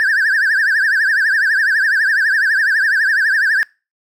triangle tone with vibrato, 1668 Hz, G#6, 7 cents sharp, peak -9 dBFS, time 0-3.63 s, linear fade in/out 0 ms, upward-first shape triangle, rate 12 Hz, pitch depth 190 cents each way, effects noise-tail reverb RT60 0.3 s tail -26 dB re dry + tanh soft clip ceiling -6 dBFS

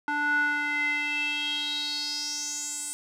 square tone with band-pass filter sweep, 293.7 Hz, D4, in tune, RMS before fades -29 dBFS, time 0.08-2.93 s, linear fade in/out 0 ms, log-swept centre 1200 to 8600 Hz, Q 5.9, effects none

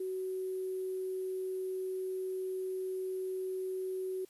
sine tone with sample-and-hold, 374.9 Hz, F#4, 23 cents sharp, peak -34 dBFS, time 0-4.25 s, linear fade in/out 5 ms, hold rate 11025 Hz, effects white hiss -65 dBFS RMS until 4.29 s + resampled to 32000 Hz

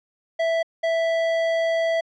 square tone pair in turn, 659.3 / 659.3 Hz, E5 / E5, 0 / 0 cents, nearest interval unison, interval 0 cents, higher neither, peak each -20 dBFS, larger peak neither, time 0.39-0.63 / 0.83-2.01 s, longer second, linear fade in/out 10 ms, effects low-pass 3000 Hz 12 dB/octave

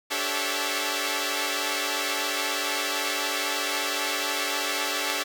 5% pulse tone cluster, 289 / 387.8 / 435.4 / 545 / 662 Hz, D4 / G4 / A4 / C#5 / E5, -28 / -19 / -18 / -29 / +7 cents, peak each -21 dBFS, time 0.1-5.24 s, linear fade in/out 20 ms, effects none

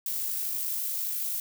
violet noise with amplitude modulation, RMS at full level -30 dBFS, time 0.06-1.4 s, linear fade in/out 2 ms, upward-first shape sine, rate 51.7 Hz, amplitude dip 25%, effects none

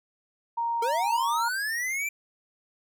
sine tone, 932.3 Hz, A#5, in tune, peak -25 dBFS, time 0.57-1.49 s, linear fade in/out 10 ms
square linear sweep, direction up, 439.4 to 2367 Hz, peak -28 dBFS, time 0.82-2.09 s, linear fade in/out 5 ms
effects none

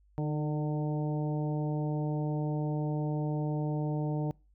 harmonic tone with a mistuned harmonic, 150 Hz, D3, 37 cents sharp, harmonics 1 / 2 / 3 / 4 / 5 / 6, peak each -30 / -36 / -40 / -42 / -44 / -46 dBFS, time 0.18-4.31 s, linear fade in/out 0 ms, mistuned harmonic 2, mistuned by +33 cents, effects noise-tail reverb RT60 0.3 s tail -25 dB re dry + added 50 Hz sine -61 dBFS peak until 4.54 s

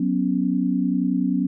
sine chord, F# suspended fourth, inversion none, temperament equal, 185 / 246.9 / 277.2 Hz, F#3 / B3 / C#4, 0 / 0 / 0 cents, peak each -23 dBFS, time 0-1.47 s, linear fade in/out 5 ms, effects none

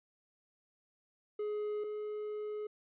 triangle tone pair in turn, 420 / 422.3 Hz, G#4 / G#4, +19 / +29 cents, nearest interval unison, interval 10 cents, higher second, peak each -32 / -35 dBFS, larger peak first, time 1.39-1.84 / 1.84-2.67 s, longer second, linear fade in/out 5 ms, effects resampled to 8000 Hz

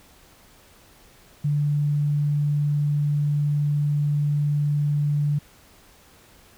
sine tone, 146.5 Hz, D3, 4 cents flat, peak -19 dBFS, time 1.44-5.39 s, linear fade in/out 10 ms, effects pink hiss -53 dBFS RMS until 6.57 s

